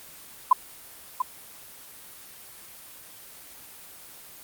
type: tone with echo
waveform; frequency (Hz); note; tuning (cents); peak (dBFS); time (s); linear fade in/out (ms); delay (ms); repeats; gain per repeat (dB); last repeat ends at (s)
sine; 1011; B5; +40; -11; 0.51-0.53; 5; 690; 1; -9; 1.22
effects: white hiss -46 dBFS RMS until 4.43 s + Opus 24 kbps